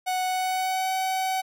45% pulse tone with pitch glide, 740 to 755.5 Hz, F#5 to F#5, 0 to +36 cents, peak -24 dBFS, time 0.06-1.42 s, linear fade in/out 20 ms, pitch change +36 cents, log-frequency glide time 0.25-0.92 s, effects none

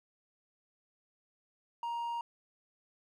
sine tone with hard clipping, 939 Hz, A#5, 12 cents sharp, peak -35 dBFS, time 1.83-2.21 s, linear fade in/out 2 ms, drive 3 dB, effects none

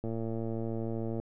click train, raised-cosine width 2 ms, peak -23 dBFS, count 132, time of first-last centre 0.04-1.199 s, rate 113 Hz, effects none

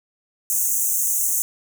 pink high-pass noise, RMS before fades -21 dBFS, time 0.5-1.42 s, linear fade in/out 0 ms, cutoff 6200 Hz, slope 96 dB/octave, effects none

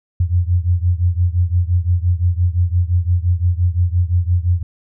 sine beating tone pair, 86.2 / 92 Hz, F2 / F#2, -22 / -9 cents, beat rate 5.8 Hz, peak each -15 / -17 dBFS, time 0.2-4.63 s, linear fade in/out 5 ms, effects none

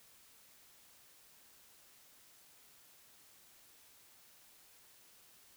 silence, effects white hiss -63 dBFS RMS until 5.56 s

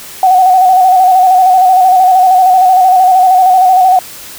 sine tone with vibrato, 744 Hz, F#5, 9 cents sharp, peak -3 dBFS, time 0.23-3.99 s, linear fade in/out 2 ms, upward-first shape square, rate 13 Hz, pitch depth 37 cents each way, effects white hiss -29 dBFS RMS until 4.38 s

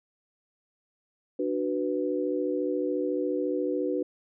sine chord, B minor, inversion first, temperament just, 296.3 / 370.4 / 493.9 Hz, D4 / F#4 / B4, +15 / +2 / 0 cents, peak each -30 dBFS, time 1.39-4.03 s, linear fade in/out 5 ms, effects none

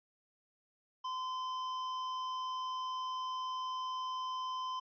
triangle tone with hard clipping, 1027 Hz, C6, 33 cents flat, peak -38 dBFS, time 1.04-4.8 s, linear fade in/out 10 ms, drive 16 dB, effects resampled to 11025 Hz

